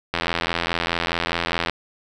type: click train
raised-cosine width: 0.3 ms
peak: -5 dBFS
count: 133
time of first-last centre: 0.14-1.697 s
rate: 84.8 Hz
effects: none